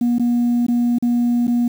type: tone with dropouts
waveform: sine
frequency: 240 Hz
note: B3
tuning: 49 cents flat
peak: -12 dBFS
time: 0.01-1.68 s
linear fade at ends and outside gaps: 5 ms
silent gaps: 0.184-0.195 / 0.666-0.683 / 0.985-1.024 / 1.47-1.478 s
effects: tanh soft clip ceiling -12 dBFS + 7-bit